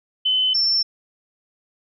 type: tone pair in turn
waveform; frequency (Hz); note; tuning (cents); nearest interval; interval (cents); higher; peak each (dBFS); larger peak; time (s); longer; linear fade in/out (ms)
sine; 3037 / 5388; F#7 / E8; +44 / +37; minor seventh; 993; second; -16; neither; 0.25-0.54 / 0.54-0.83; neither; 10
effects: none